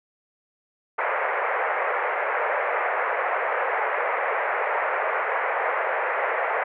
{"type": "band-pass noise", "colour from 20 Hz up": "pink", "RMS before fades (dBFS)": -25, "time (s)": [0.98, 6.64], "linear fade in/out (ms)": 10, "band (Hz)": [470, 2200], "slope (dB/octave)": 48, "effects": []}